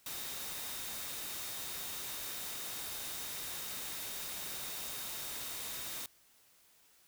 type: tone in noise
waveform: sine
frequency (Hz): 3700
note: A#7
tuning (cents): -14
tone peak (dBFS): -51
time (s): 0.06-6.06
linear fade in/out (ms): 2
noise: white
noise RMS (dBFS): -42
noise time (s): 0.06-6.06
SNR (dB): -12
effects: white hiss -66 dBFS RMS until 7.07 s